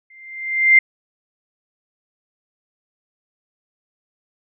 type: tone with exponential growth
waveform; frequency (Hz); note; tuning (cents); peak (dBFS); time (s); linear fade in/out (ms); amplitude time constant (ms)
sine; 2093; C7; 0; -5; 0.1-0.79; 5; 150
effects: none